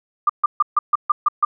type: tone bursts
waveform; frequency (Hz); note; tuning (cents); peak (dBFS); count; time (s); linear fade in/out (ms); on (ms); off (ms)
sine; 1195; D6; +30; -11; 8; 0.27-1.45; 5; 25; 140
effects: none